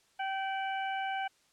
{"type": "harmonic tone with a mistuned harmonic", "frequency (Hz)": 774, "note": "G5", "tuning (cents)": -22, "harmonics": [1, 2, 3, 4], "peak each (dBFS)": [-33, -39, -43, -45], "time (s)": [0.19, 1.28], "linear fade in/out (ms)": 10, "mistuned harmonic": 4, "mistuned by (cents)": -77, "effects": ["white hiss -68 dBFS RMS until 1.52 s", "low-pass 8000 Hz 12 dB/octave"]}